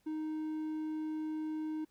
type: tone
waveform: triangle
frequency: 311.1 Hz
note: D#4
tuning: in tune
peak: -33 dBFS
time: 0.06-1.85 s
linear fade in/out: 10 ms
effects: pink hiss -74 dBFS RMS until 1.9 s